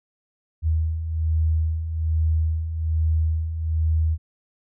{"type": "beating tone pair", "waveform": "sine", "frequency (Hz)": [78.8, 80], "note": ["D#2", "D#2"], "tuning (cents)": [23, 49], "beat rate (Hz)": 1.2, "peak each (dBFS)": [-27, -20], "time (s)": [0.62, 4.18], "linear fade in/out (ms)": 50, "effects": []}